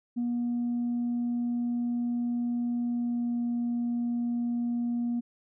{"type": "tone with pitch glide", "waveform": "sine", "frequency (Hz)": [240, 238.5], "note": ["B3", "A#3"], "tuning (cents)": [-49, 40], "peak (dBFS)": -25, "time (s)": [0.16, 5.21], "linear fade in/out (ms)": 20, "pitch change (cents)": -11, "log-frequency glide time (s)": [2.83, 3.41], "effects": ["tanh soft clip ceiling -24 dBFS"]}